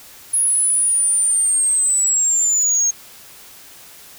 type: linear sweep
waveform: sine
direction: down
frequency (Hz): 10520 to 6450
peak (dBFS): -11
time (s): 0.33-2.91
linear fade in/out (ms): 10
effects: tanh soft clip ceiling -13 dBFS + white hiss -42 dBFS RMS until 4.18 s